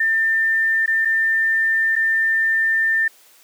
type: tone with dropouts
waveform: sine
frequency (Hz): 1795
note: A6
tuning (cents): +34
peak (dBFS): -15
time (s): 0-3.08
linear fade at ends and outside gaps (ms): 5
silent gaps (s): 0.861-0.877 / 1.05-1.054 / 1.956-1.962
effects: white hiss -51 dBFS RMS until 3.43 s + high-pass 300 Hz 12 dB/octave